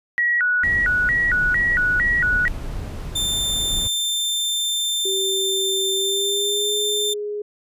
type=tone with vibrato; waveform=sine; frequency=1677 Hz; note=G#6; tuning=16 cents sharp; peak=-16 dBFS; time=0.18-2.48 s; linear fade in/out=0 ms; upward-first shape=square; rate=2.2 Hz; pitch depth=230 cents each way
type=noise; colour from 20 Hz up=brown; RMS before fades=-29 dBFS; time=0.63-3.88 s; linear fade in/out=10 ms
type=tone; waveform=sawtooth; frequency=3575 Hz; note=A7; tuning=27 cents sharp; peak=-17 dBFS; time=3.15-7.14 s; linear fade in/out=10 ms
type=tone with pitch glide; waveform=sine; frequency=385.6 to 415.7 Hz; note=G4 to G#4; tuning=-28 to +2 cents; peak=-24 dBFS; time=5.05-7.42 s; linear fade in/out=5 ms; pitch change=+130 cents; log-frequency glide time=5.94-6.74 s
effects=resampled to 32000 Hz